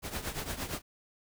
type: noise with tremolo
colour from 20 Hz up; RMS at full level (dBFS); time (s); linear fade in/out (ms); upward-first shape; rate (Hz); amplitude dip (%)
pink; -34; 0.02-0.82; 50; triangle; 8.7; 80
effects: none